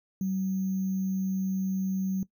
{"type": "tone with sample-and-hold", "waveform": "sine", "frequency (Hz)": 190, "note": "F#3", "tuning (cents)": 46, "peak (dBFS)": -26, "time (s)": [0.21, 2.23], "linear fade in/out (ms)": 2, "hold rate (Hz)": 6300, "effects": ["noise-tail reverb RT60 0.1 s tail -18 dB re dry"]}